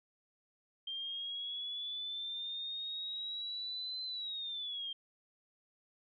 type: linear two-way sweep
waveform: sine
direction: up then down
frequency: 3170 to 4071 to 3170 Hz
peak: -38 dBFS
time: 0.87-4.93 s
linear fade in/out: 5 ms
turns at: 4.04 s
effects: none